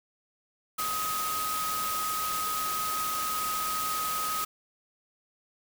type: tone in noise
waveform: sine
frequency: 1260 Hz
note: D#6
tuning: 21 cents sharp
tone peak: -30 dBFS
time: 0.78-4.45 s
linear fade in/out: 10 ms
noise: white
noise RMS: -34 dBFS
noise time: 0.78-4.45 s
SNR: +1 dB
effects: none